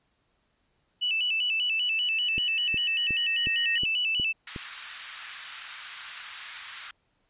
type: tone with vibrato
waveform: sine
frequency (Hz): 2794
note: F7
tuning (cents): 0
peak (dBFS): -24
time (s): 1.01-4.33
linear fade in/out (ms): 20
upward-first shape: square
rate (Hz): 5.1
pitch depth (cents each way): 96
type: tone with exponential growth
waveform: sine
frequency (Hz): 1864.7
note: A#6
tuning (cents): 0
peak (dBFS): -27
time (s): 1.66-3.78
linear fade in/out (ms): 2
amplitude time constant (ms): 460
type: click train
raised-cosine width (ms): 3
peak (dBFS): -23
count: 7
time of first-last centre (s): 2.38-4.562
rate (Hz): 2.75
type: high-pass noise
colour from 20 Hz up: pink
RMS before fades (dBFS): -39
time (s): 4.47-6.91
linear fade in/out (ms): 2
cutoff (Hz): 1300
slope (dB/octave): 24
effects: pink hiss -72 dBFS RMS until 7.29 s + resampled to 8000 Hz